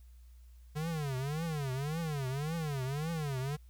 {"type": "tone with vibrato", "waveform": "square", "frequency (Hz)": 146.83, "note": "D3", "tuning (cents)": 0, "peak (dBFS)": -34, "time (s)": [0.75, 3.57], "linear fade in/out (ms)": 20, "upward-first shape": "triangle", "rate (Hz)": 1.8, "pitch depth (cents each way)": 260, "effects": ["added 60 Hz sine -52 dBFS peak until 3.69 s", "white hiss -72 dBFS RMS until 3.69 s"]}